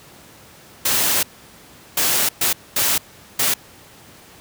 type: noise bursts at uneven times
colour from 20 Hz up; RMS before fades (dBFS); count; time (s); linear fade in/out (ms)
white; -18; 5; 0.85-1.23 / 1.97-2.29 / 2.41-2.53 / 2.76-2.98 / 3.39-3.54; 5
effects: pink hiss -45 dBFS RMS until 4.4 s + high-pass 80 Hz 12 dB/octave